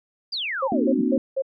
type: exponential sweep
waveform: sine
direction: down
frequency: 4978 to 174.61 Hz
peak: -25 dBFS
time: 0.32-1.02 s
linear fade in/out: 10 ms
type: tone bursts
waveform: sine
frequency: 536 Hz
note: C5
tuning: 42 cents sharp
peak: -20 dBFS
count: 4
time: 0.62-1.422 s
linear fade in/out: 10 ms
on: 58 ms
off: 190 ms
type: chord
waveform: sine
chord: C half-diminished seventh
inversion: third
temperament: equal with one note detuned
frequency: 233.1 / 261.6 / 303.1 / 370 Hz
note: Bb3 / C4 / Eb4 / Gb4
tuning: 0 / 0 / -45 / 0 cents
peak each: -24 / -23 / -25 / -28 dBFS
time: 0.72-1.18 s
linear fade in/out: 2 ms
effects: none